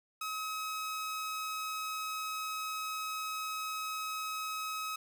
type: tone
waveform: sawtooth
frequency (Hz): 1276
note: D#6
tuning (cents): +43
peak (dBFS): -32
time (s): 0.21-4.96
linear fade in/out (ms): 5
effects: 10-bit